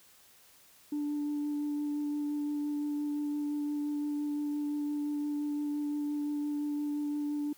sine tone with vibrato, 293.7 Hz, D4, in tune, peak -29 dBFS, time 0.92-7.53 s, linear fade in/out 5 ms, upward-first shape sine, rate 5.8 Hz, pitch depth 10 cents each way, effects tanh soft clip ceiling -28 dBFS + white hiss -60 dBFS RMS until 7.57 s

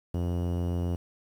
sawtooth tone with low-pass filter, 87.31 Hz, F2, in tune, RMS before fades -29 dBFS, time 0.14-0.96 s, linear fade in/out 5 ms, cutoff 600 Hz, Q 0.71, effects 9-bit

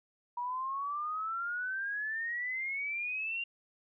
sine exponential sweep, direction up, 958 to 2794 Hz, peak -33 dBFS, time 0.37-3.44 s, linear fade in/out 5 ms, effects none

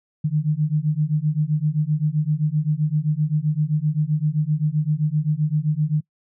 sine beating tone pair, 148.3 / 156 Hz, D3 / D#3, +17 / +5 cents, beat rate 7.7 Hz, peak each -21 dBFS, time 0.24-6.01 s, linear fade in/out 10 ms, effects noise-tail reverb RT60 0.1 s tail -24 dB re dry

